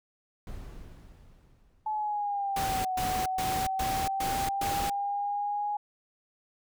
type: noise with exponential decay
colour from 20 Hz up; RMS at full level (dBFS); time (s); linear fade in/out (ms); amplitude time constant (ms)
brown; -39; 0.47-2.59; 1; 460
type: linear two-way sweep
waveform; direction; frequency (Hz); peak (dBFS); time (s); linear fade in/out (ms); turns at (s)
sine; down then up; 864 to 740 to 830; -28; 1.86-5.77; 5; 2.96
type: noise bursts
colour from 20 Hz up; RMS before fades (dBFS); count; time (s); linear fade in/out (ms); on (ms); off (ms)
pink; -34; 6; 2.56-4.9; 5; 290; 120
effects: none